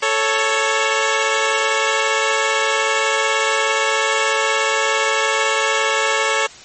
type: tone pair together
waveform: 10% pulse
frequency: 440 / 554.4 Hz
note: A4 / C#5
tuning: 0 / 0 cents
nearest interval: major third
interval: 400 cents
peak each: -10 dBFS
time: 0.02-6.47 s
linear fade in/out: 10 ms
effects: white hiss -40 dBFS RMS until 6.64 s + MP3 32 kbps